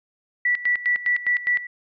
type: tone with tremolo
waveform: sine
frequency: 1957 Hz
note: B6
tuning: 16 cents flat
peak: -17 dBFS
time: 0.45-1.67 s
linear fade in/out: 5 ms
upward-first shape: square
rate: 4.9 Hz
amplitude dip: 80%
effects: resampled to 11025 Hz